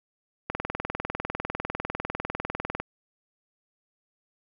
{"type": "click train", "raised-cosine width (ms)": 0.5, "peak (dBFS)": -14, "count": 47, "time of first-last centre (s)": [0.5, 2.8], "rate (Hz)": 20, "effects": []}